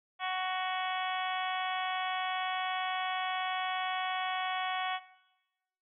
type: harmonic tone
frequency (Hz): 371.6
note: F#4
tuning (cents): +7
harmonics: 2 / 3 / 4 / 5 / 6 / 7 / 8 / 9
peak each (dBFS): -35 / -37 / -42 / -41 / -41 / -45 / -46 / -43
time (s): 0.19-5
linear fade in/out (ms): 50
effects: noise-tail reverb RT60 1.0 s tail -17 dB re dry